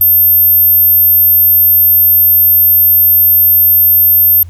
sine tone, 13290 Hz, G#9, in tune, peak -4 dBFS, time 0.01-4.43 s, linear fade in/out 2 ms, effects added 86 Hz sine -26 dBFS peak until 4.49 s + pink hiss -49 dBFS RMS until 4.49 s

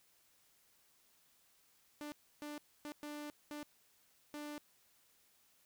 sawtooth tone bursts at uneven times, 295.8 Hz, D4, 13 cents sharp, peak -40 dBFS, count 6, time 2.01-2.12 / 2.42-2.58 / 2.85-2.92 / 3.03-3.3 / 3.51-3.63 / 4.34-4.58 s, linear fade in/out 0 ms, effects white hiss -71 dBFS RMS until 5.65 s

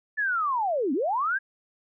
sine linear two-way sweep, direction down then up, 1760 to 244 to 1655 Hz, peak -23 dBFS, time 0.17-1.39 s, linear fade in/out 20 ms, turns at 0.93 s, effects none

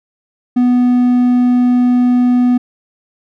triangle tone, 246.9 Hz, B3, in tune, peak -6 dBFS, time 0.56-2.58 s, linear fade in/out 10 ms, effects none

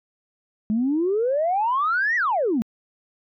sine exponential two-way sweep, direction up then down, 207.7 to 1975.5 to 207.7 Hz, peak -18 dBFS, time 0.7-2.62 s, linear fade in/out 0 ms, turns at 2.16 s, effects tanh soft clip ceiling -14 dBFS

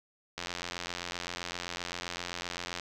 click train, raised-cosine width 0.2 ms, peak -18 dBFS, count 213, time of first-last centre 0.38-2.797 s, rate 87.7 Hz, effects none

